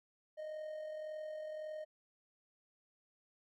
triangle tone with amplitude modulation, 618 Hz, D#5, 12 cents flat, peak -38 dBFS, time 0.37-1.85 s, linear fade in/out 20 ms, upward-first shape sine, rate 41.8 Hz, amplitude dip 40%, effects none

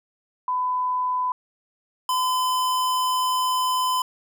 sine / square tone pair in turn, 1003 / 1016.4 Hz, B5 / B5, +26 / +49 cents, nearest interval unison, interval 23 cents, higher second, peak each -21 / -21 dBFS, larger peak neither, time 0.48-1.32 / 2.09-4.02 s, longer second, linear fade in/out 2 ms, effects none

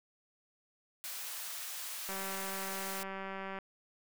white high-pass noise, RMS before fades -42 dBFS, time 1.04-3.03 s, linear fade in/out 0 ms, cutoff 790 Hz, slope 12 dB/octave
click train, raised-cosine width 0.5 ms, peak -27 dBFS, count 290, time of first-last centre 2.09-3.587 s, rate 193 Hz
effects none

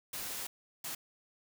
white noise bursts at uneven times, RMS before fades -40 dBFS, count 2, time 0.13-0.47 / 0.84-0.95 s, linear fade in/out 5 ms, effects none

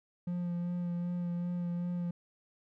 triangle tone with vibrato, 175 Hz, F3, 4 cents sharp, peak -30 dBFS, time 0.27-2.11 s, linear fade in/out 5 ms, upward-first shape sine, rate 2.6 Hz, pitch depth 17 cents each way, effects none

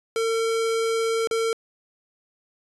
square tone with dropouts, 452.9 Hz, A#4, 50 cents flat, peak -22 dBFS, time 0.16-1.53 s, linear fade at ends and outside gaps 1 ms, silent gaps 1.273-1.311 s, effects resampled to 24000 Hz

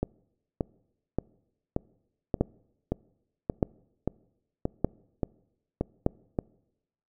two click trains, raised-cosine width 2 ms, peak -9 / -13 dBFS, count 4 / 12, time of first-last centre 2.41-6.064 / 0.03-6.388 s, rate 0.821 / 1.73 Hz, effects noise-tail reverb RT60 0.9 s tail -25 dB re dry

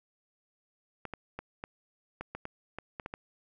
clicks, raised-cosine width 0.5 ms, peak -23 dBFS, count 11, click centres 1.053 / 1.137 / 1.39 / 1.639 / 2.21 / 2.35 / 2.454 / 2.786 / 2.998 / 3.061 / 3.139 s, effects none

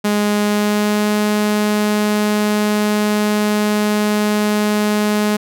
sawtooth tone with pitch glide, 207.7 to 209.9 Hz, G#3 to G#3, 0 to +19 cents, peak -10 dBFS, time 0.04-5.37 s, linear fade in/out 10 ms, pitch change +19 cents, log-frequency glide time 0.45-1.13 s, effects none

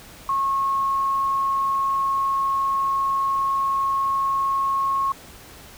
sine tone, 1090 Hz, C#6, 29 cents flat, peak -19 dBFS, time 0.29-5.12 s, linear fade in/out 2 ms, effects pink hiss -44 dBFS RMS until 5.77 s

